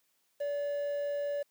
triangle tone with quantisation, 575 Hz, D5, 37 cents flat, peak -29 dBFS, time 0.4-1.43 s, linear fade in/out 10 ms, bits 9, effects white hiss -74 dBFS RMS until 1.5 s + high-pass 150 Hz 12 dB/octave

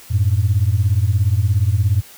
sine beating tone pair, 91.8 / 108.8 Hz, F#2 / A2, -13 / -19 cents, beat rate 17 Hz, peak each -15 dBFS, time 0.1-2.02 s, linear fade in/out 20 ms, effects tanh soft clip ceiling -6 dBFS + white hiss -42 dBFS RMS until 2.17 s

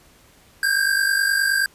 square tone pair together, 1563 / 1612.5 Hz, G6 / G6, -6 / +48 cents, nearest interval minor second, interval 54 cents, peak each -22 / -20 dBFS, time 0.63-1.66 s, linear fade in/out 2 ms, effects pink hiss -53 dBFS RMS until 1.74 s + resampled to 32000 Hz

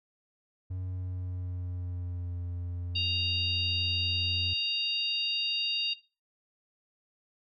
triangle tone with pitch glide, 92 to 87.9 Hz, F#2 to F2, -9 to +12 cents, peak -31 dBFS, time 0.7-4.54 s, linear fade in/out 10 ms, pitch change -79 cents, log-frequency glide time 0.83-2.39 s
harmonic tone, 932.3 Hz, A#5, in tune, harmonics 3 / 4 / 5, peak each -30 / -32 / -34 dBFS, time 2.95-5.94 s, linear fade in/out 10 ms
effects noise-tail reverb RT60 0.3 s tail -18 dB re dry

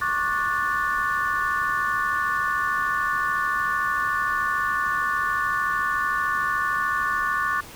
sine chord, D major seventh, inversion third, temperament just, 1101.2 / 1174.7 / 1468.3 / 1762 Hz, C#6 / D6 / F#6 / A6, -12 / 0 / -14 / +2 cents, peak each -27 dBFS, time 0.01-7.61 s, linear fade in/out 10 ms, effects pink hiss -42 dBFS RMS until 7.75 s

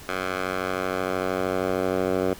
10% pulse tone with band-pass filter sweep, 93 Hz, F#2, 9 cents sharp, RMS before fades -26 dBFS, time 0.08-2.34 s, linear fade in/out 10 ms, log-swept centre 1500 to 510 Hz, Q 0.92, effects pink hiss -44 dBFS RMS until 2.39 s

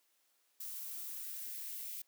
violet noise with high-pass filter sweep, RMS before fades -44 dBFS, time 0.6-2.02 s, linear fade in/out 5 ms, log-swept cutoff 840 to 2400 Hz, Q 1.8, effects white hiss -75 dBFS RMS until 2.07 s + high-pass 300 Hz 12 dB/octave

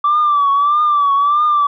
sine tone with vibrato, 1163 Hz, D6, 17 cents flat, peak -9 dBFS, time 0.04-1.67 s, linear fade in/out 5 ms, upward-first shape triangle, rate 1.6 Hz, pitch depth 84 cents each way, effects tanh soft clip ceiling -7 dBFS

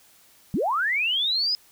sine linear sweep, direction up, 146.83 to 5090 Hz, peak -21 dBFS, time 0.54-1.55 s, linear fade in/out 0 ms, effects white hiss -56 dBFS RMS until 1.71 s

